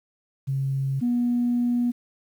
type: tone pair in turn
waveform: sine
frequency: 135.7 / 241.8 Hz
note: C#3 / B3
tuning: -36 / -36 cents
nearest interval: minor seventh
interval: 1000 cents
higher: second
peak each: -22 / -19 dBFS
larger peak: second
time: 0.47-1.01 / 1.01-1.92 s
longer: second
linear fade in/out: 20 ms
effects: tanh soft clip ceiling -15 dBFS + 9-bit